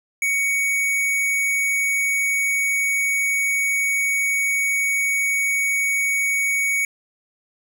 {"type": "tone", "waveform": "square", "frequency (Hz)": 2238, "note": "C#7", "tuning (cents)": 16, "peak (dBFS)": -19, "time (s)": [0.22, 6.85], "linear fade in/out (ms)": 2, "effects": []}